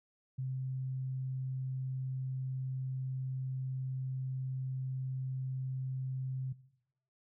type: tone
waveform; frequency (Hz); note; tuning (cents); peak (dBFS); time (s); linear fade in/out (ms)
sine; 130.81; C3; 0; -34; 0.38-6.53; 10
effects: noise-tail reverb RT60 0.8 s tail -19 dB re dry